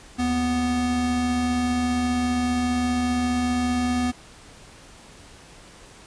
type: tone pair together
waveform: square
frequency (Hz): 77.3 / 246.9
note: D#2 / B3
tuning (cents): -11 / 0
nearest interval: octave + minor sixth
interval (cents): 2011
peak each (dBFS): -32 / -22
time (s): 0.18-4.12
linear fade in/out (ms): 20
effects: pink hiss -47 dBFS RMS until 6.06 s + resampled to 22050 Hz